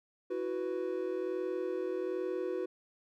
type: chord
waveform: triangle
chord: E suspended second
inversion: none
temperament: just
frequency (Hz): 329.6 / 370.8 / 494.4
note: E4 / F#4 / B4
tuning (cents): 0 / +4 / +2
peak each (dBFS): -38 / -33 / -36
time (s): 0.3-2.66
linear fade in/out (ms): 10
effects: none